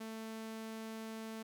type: tone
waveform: sawtooth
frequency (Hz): 221.9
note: A3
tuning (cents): +15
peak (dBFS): -39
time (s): 0-1.43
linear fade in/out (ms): 10
effects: none